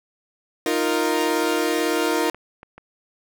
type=chord; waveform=sawtooth; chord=Eb suspended second; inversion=none; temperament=equal; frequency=311.1 / 349.2 / 466.2 Hz; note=Eb4 / F4 / Bb4; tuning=0 / 0 / 0 cents; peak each=-20 dBFS; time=0.66-2.3 s; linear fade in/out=2 ms
type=clicks; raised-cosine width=0.5 ms; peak=-26 dBFS; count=5; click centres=1.44 / 1.793 / 2.346 / 2.631 / 2.78 s
effects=none